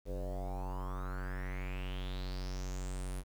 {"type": "tone with low-pass filter sweep", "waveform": "square", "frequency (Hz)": 46.25, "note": "F#1", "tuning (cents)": 0, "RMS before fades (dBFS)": -39, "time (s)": [0.05, 3.24], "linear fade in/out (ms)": 50, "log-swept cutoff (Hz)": [490, 11000], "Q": 5.2, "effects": ["10-bit"]}